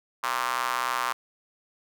square tone with high-pass filter, 61.7 Hz, B1, 1 cent flat, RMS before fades -28 dBFS, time 0.23-1.13 s, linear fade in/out 10 ms, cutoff 1100 Hz, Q 3.4, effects none

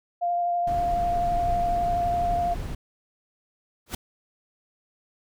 sine tone with vibrato, 698.5 Hz, F5, in tune, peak -22 dBFS, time 0.21-2.55 s, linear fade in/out 20 ms, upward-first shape sine, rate 12 Hz, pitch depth 12 cents each way
brown noise, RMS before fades -31 dBFS, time 0.67-2.75 s, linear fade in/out 5 ms
pink noise with exponential growth, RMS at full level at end -26 dBFS, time 3.86-3.95 s, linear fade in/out 5 ms, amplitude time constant 18 ms
effects none

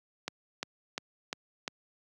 click train, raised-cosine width 0.2 ms, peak -16 dBFS, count 5, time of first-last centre 0.28-1.679 s, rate 2.86 Hz, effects high-pass 150 Hz 12 dB/octave

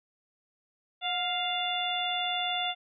harmonic tone with a mistuned harmonic, 698.5 Hz, F5, in tune, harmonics 1 / 2 / 3 / 4 / 5, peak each -32 / -40 / -38 / -35 / -32 dBFS, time 1.01-2.75 s, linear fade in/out 50 ms, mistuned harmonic 1, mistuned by +63 cents, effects none

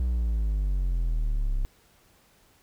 triangle exponential sweep, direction down, 63.2 to 32.7 Hz, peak -21 dBFS, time 0-1.65 s, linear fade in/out 0 ms, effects pink hiss -61 dBFS RMS until 2.62 s

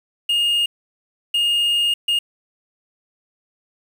triangle tone bursts at uneven times, 2842 Hz, F7, 30 cents sharp, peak -14 dBFS, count 3, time 0.29-0.66 / 1.34-1.94 / 2.08-2.19 s, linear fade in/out 5 ms, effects 7-bit

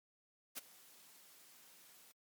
white noise with ADSR envelope, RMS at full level -42 dBFS, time 0.55-2.12 s, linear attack 30 ms, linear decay 17 ms, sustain -20 dB, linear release 8 ms, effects high-pass 150 Hz 12 dB/octave + MP3 96 kbps

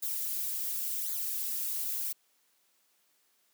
violet noise with flanger, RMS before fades -34 dBFS, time 0.02-2.13 s, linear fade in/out 10 ms, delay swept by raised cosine 0.35 to 5.45 ms, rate 0.92 Hz, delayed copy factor -0.9, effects white hiss -71 dBFS RMS until 3.53 s + high-pass 200 Hz 12 dB/octave

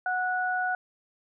sine tone pair together, 736.2 / 1470 Hz, F#5 / F#6, -9 / -12 cents, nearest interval octave, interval 1197 cents, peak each -28 dBFS, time 0.06-0.75 s, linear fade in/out 2 ms, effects none

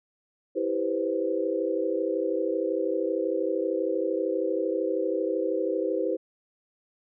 sine chord, C major seventh, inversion first, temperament just, 327 / 392.4 / 490.5 / 523.3 Hz, E4 / G4 / B4 / C5, -14 / +2 / -12 / 0 cents, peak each -30 dBFS, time 0.55-6.17 s, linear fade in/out 20 ms, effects none

